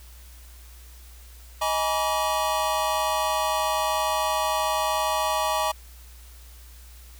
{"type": "tone cluster", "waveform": "square", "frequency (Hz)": [629, 833, 966, 1150], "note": ["D#5", "G#5", "B5", "D6"], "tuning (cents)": [19, 5, -39, -37], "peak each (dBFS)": -29, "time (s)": [1.61, 5.72], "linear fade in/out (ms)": 10, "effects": ["added 60 Hz sine -44 dBFS peak until 7.19 s", "white hiss -52 dBFS RMS until 7.19 s"]}